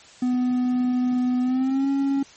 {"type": "tone with pitch glide", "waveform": "triangle", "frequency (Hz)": [249.8, 275.6], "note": ["B3", "C#4"], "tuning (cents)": [20, -10], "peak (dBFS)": -17, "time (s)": [0.22, 2.23], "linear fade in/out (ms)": 5, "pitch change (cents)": 170, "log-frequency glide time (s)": [1.41, 1.88], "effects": ["white hiss -48 dBFS RMS until 2.36 s", "MP3 32 kbps"]}